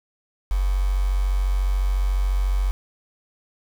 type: tone with quantisation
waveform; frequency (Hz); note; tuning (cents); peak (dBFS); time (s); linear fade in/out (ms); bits
sine; 47.06; F#1; +30; -18; 0.51-2.71; 0; 6
effects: none